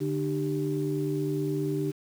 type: tone cluster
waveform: sine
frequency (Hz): 147.4 / 302.2 / 391.9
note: D3 / D4 / G4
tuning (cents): +7 / +50 / 0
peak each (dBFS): -30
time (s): 0-1.92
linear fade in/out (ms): 20
effects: tanh soft clip ceiling -17 dBFS + 8-bit